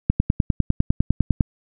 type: click train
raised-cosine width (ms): 5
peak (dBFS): -3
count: 14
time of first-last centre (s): 0.1-1.408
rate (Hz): 9.94
effects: none